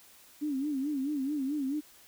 sine tone with vibrato, 281.9 Hz, C#4, 29 cents sharp, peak -29 dBFS, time 0.41-1.81 s, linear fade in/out 20 ms, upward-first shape sine, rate 4.6 Hz, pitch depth 130 cents each way, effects white hiss -57 dBFS RMS until 2.07 s

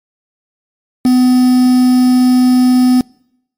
triangle tone with quantisation, 251.9 Hz, B3, 34 cents sharp, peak -4 dBFS, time 1.05-3.01 s, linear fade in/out 2 ms, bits 4, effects noise-tail reverb RT60 0.8 s tail -26 dB re dry + MP3 64 kbps

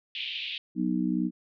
pink band-pass noise, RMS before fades -35 dBFS, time 0.15-0.58 s, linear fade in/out 2 ms, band 2500 to 3700 Hz, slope 48 dB/octave
sine chord, B major, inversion second, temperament just, 185.21 / 246.9 / 308.7 Hz, F#3 / B3 / D#4, +2 / 0 / -14 cents, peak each -29 dBFS, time 0.75-1.31 s, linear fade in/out 50 ms
effects none

